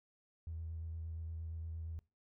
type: tone with vibrato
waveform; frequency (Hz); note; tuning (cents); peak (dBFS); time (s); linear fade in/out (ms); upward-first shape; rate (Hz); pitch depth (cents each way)
triangle; 81.3; E2; -23; -37; 0.47-1.99; 0; square; 8.6; 15
effects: noise-tail reverb RT60 0.3 s tail -25 dB re dry + tanh soft clip ceiling -38 dBFS